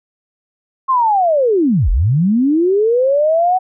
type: linear two-way sweep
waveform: sine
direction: down then up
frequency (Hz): 1081 to 35.61 to 755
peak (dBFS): -10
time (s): 0.88-3.59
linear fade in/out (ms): 20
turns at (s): 1.9
effects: none